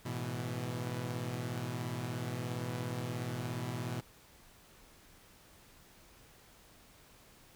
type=chord; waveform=sawtooth; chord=E major; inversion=first; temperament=equal with one note detuned; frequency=106.44 / 123.47 / 164.81 Hz; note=G#2 / B2 / E3; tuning=+43 / 0 / 0 cents; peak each=-39 / -34 / -39 dBFS; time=0.05-4.01 s; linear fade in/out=10 ms; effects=pink hiss -60 dBFS RMS until 7.55 s